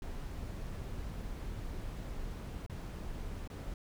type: noise with dropouts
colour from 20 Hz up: brown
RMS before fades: -41 dBFS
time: 0.02-3.74 s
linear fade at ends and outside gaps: 2 ms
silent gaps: 2.664-2.697 / 3.476-3.5 s
effects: none